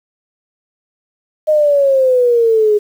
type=exponential sweep; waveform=sine; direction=down; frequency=622.3 to 413 Hz; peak=-8 dBFS; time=1.47-2.79 s; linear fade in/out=20 ms; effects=7-bit